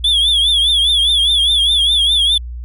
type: tone with vibrato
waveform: triangle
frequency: 3401 Hz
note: G#7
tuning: 40 cents sharp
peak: -9 dBFS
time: 0.04-2.38 s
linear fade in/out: 5 ms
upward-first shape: triangle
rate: 4.9 Hz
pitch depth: 120 cents each way
effects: added 60 Hz sine -24 dBFS peak until 2.64 s